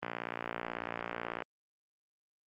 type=click train; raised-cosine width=0.5 ms; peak=-20 dBFS; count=82; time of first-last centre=0.03-1.422 s; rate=58.2 Hz; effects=high-pass 150 Hz 12 dB/octave + Opus 32 kbps